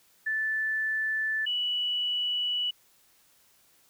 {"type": "tone pair in turn", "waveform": "sine", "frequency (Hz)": [1754, 2950], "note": ["A6", "F#7"], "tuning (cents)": [-6, -6], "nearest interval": "major sixth", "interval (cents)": 900, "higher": "second", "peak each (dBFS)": -26, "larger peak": "neither", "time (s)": [[0.26, 1.46], [1.46, 2.71]], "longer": "second", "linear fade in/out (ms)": 10, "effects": ["white hiss -63 dBFS RMS until 3.89 s"]}